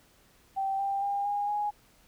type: tone with pitch steps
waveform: sine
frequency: 778 / 790.7 / 803.6 / 816.7 / 830 Hz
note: G5 / G5 / G5 / G#5 / G#5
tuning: -13 / +15 / +43 / -29 / -1 cents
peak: -27 dBFS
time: 0.56-1.71 s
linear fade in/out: 20 ms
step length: 230 ms
effects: pink hiss -62 dBFS RMS until 2.07 s